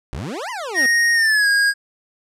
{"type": "exponential two-way sweep", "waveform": "25% pulse", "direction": "up then down", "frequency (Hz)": [53.2, 1046.5, 237.5], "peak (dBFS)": -22, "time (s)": [0.13, 0.86], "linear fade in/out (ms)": 0, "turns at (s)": 0.5}
{"type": "tone with pitch glide", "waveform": "square", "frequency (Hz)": [1864.7, 1632.7], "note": ["A#6", "G#6"], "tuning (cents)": [0, -30], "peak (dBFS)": -14, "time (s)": [0.74, 1.74], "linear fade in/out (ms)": 50, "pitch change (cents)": -230, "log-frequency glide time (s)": [1.14, 1.48]}
{"effects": ["low-pass 9000 Hz 12 dB/octave"]}